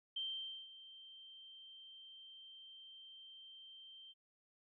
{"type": "tone with ADSR envelope", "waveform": "sine", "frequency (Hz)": 3136, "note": "G7", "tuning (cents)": 0, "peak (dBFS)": -38, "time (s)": [0.16, 4.14], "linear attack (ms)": 7, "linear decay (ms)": 510, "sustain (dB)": -16, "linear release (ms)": 32, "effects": []}